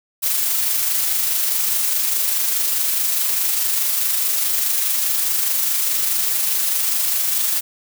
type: noise with amplitude modulation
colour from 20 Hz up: blue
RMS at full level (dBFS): -18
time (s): 0.22-7.61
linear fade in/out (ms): 20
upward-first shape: sine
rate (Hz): 24.8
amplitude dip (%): 30
effects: none